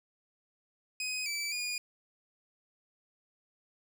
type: tone with pitch steps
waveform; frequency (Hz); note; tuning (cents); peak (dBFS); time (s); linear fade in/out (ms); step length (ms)
20% pulse; 2510 / 2316 / 2444; D#7 / D7 / D#7; +15 / -25 / -32; -28; 1-1.78; 2; 260
effects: none